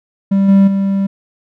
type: tone with level steps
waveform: triangle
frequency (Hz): 196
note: G3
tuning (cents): 0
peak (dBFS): -7 / -3 / -10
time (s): 0.31-1.07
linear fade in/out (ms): 10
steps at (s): 0.48 / 0.67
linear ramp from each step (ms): 10
effects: none